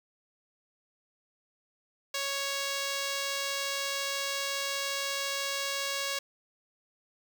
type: tone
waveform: 5% pulse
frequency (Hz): 554.4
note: C#5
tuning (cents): 0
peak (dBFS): -19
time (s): 2.14-6.19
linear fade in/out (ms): 5
effects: 10-bit